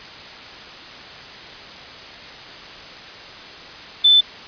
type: tone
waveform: sine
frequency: 3520 Hz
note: A7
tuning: in tune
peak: -9 dBFS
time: 4.04-4.21 s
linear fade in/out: 10 ms
effects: white hiss -37 dBFS RMS until 4.47 s + resampled to 11025 Hz